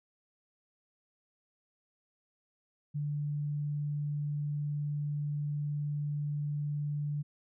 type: tone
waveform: sine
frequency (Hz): 146.83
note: D3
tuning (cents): 0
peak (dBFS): -31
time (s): 2.94-7.23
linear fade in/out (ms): 20
effects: none